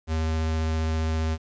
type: tone with vibrato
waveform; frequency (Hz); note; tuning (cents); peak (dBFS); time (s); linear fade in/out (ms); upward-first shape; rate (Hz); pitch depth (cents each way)
square; 79.7; D#2; +42; -24; 0.07-1.38; 50; sine; 15; 8
effects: resampled to 16000 Hz + 9-bit